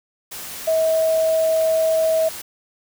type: tone in noise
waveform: sine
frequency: 643 Hz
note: E5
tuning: 43 cents flat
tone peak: -15 dBFS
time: 0.67-2.29 s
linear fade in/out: 10 ms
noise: white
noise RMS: -33 dBFS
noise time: 0.31-2.42 s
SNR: +15 dB
effects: none